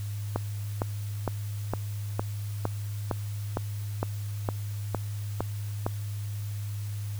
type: click train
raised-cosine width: 1 ms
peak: -13 dBFS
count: 13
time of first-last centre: 0.36-5.865 s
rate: 2.18 Hz
effects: added 103 Hz sine -31 dBFS peak until 7.19 s + white hiss -49 dBFS RMS until 7.19 s